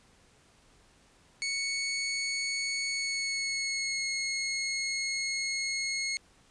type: tone with pitch glide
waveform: 20% pulse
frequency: 2217 to 2168 Hz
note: C#7 to C#7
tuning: 0 to -39 cents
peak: -25 dBFS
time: 1.42-6.17 s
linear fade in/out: 0 ms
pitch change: -39 cents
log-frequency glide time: 2.89-4.06 s
effects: pink hiss -62 dBFS RMS until 6.5 s + resampled to 22050 Hz